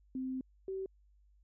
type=tone pair in turn; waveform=sine; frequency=260 / 382.9 Hz; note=C4 / G4; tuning=-11 / -41 cents; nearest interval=perfect fifth; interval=670 cents; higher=second; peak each=-35 / -36 dBFS; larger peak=first; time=0.15-0.41 / 0.68-0.86 s; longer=first; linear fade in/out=2 ms; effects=added 50 Hz sine -63 dBFS peak until 1.43 s